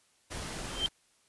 pink noise, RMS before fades -39 dBFS, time 0.3-0.89 s, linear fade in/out 20 ms
sine tone with exponential growth, 3136 Hz, G7, in tune, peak -23 dBFS, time 0.67-0.86 s, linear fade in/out 0 ms, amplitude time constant 41 ms
effects white hiss -68 dBFS RMS until 1.28 s + resampled to 24000 Hz

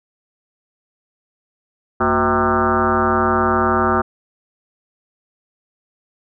sine tone with frequency modulation, 784 Hz, G5, in tune, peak -13 dBFS, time 2-4.02 s, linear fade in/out 10 ms, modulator 139 Hz, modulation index 4.6, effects none

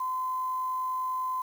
sine tone with quantisation, 1025 Hz, C6, 36 cents flat, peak -28 dBFS, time 0-1.42 s, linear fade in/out 5 ms, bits 8, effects none

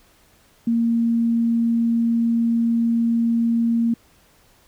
sine tone, 231.7 Hz, A#3, 10 cents flat, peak -16 dBFS, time 0.67-3.94 s, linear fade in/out 5 ms, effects pink hiss -56 dBFS RMS until 4.67 s

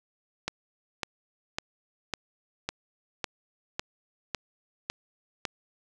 click train, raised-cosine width 0.2 ms, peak -12 dBFS, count 10, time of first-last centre 0.48-5.452 s, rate 1.81 Hz, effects none

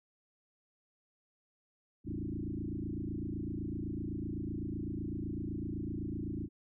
sine tone with frequency modulation, 196 Hz, G3, in tune, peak -35 dBFS, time 2.04-6.49 s, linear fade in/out 50 ms, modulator 27.9 Hz, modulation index 5, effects none

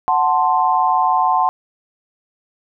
sine chord, F# diminished, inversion none, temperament equal, 740 / 880 / 1046.5 Hz, F#5 / A5 / C6, 0 / 0 / 0 cents, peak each -17 dBFS, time 0.08-1.49 s, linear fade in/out 0 ms, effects none

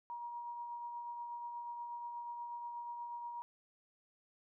sine tone with tremolo, 951 Hz, A#5, 34 cents sharp, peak -40 dBFS, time 0.1-3.42 s, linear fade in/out 0 ms, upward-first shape triangle, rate 8.3 Hz, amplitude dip 35%, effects none

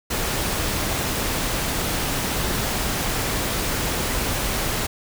pink noise, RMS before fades -24 dBFS, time 0.1-4.87 s, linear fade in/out 10 ms, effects none

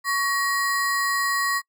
square ring-modulated tone, 1508 Hz, F#6, 32 cents sharp, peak -19 dBFS, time 0.04-1.62 s, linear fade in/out 50 ms, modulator 391 Hz, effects noise-tail reverb RT60 0.1 s tail -25 dB re dry

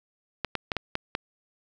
clicks, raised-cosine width 0.3 ms, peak -11 dBFS, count 6, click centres 0.447 / 0.553 / 0.718 / 0.767 / 0.954 / 1.151 s, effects none

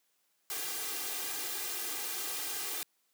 white noise with comb filter, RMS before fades -37 dBFS, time 0.5-2.83 s, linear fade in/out 2 ms, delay 2.5 ms, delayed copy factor +0.95, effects white hiss -75 dBFS RMS until 3.13 s + high-pass 200 Hz 12 dB/octave

